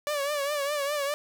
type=tone with vibrato; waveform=sawtooth; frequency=576 Hz; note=D5; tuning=34 cents flat; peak=-23 dBFS; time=0.07-1.14 s; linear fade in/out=0 ms; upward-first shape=triangle; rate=4.9 Hz; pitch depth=86 cents each way; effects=none